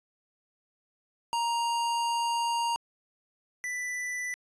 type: tone pair in turn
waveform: square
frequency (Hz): 936 / 1983.3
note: A#5 / B6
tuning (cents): +7 / +7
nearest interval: octave + minor second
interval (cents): 1300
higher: second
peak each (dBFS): -27 / -32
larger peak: first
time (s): 1.33-2.76 / 3.64-4.34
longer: first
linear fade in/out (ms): 0
effects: resampled to 22050 Hz